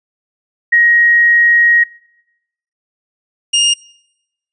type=tone pair in turn; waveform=sine / sawtooth; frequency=1886 / 2832 Hz; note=A#6 / F7; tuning=+20 / +23 cents; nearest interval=perfect fifth; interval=703 cents; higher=second; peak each=-6 dBFS; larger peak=neither; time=0.72-1.84 / 3.53-3.74 s; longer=first; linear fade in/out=10 ms; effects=noise-tail reverb RT60 0.9 s tail -25 dB re dry + resampled to 22050 Hz